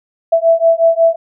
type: beating tone pair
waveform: sine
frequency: 659.3 / 664.8 Hz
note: E5 / E5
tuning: 0 / +15 cents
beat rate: 5.5 Hz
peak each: -11 dBFS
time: 0.32-1.16 s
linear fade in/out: 10 ms
effects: none